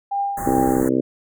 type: tone with tremolo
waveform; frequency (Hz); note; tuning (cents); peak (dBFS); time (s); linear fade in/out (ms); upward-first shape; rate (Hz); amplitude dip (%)
sine; 800; G5; +35; -18; 0.11-0.81; 10; triangle; 2.6; 65
type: band-stop noise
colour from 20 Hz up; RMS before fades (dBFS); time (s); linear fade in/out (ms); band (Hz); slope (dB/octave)
pink; -30; 0.37-0.89; 5; 1900 to 6600; 96
type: harmonic tone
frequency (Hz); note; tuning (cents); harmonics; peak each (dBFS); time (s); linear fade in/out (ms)
64.9; C2; -13; 2 / 3 / 4 / 5 / 6 / 7 / 8 / 9; -31 / -32 / -20 / -21 / -25 / -26 / -30 / -32; 0.46-1.01; 5
effects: none